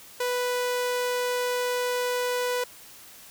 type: tone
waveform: sawtooth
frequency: 493.9 Hz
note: B4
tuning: in tune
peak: -21 dBFS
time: 0.2-2.64 s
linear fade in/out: 5 ms
effects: white hiss -48 dBFS RMS until 3.3 s